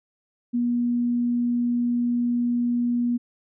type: tone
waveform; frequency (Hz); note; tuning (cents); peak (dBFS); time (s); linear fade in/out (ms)
sine; 240.7; B3; -44; -20; 0.53-3.18; 20
effects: none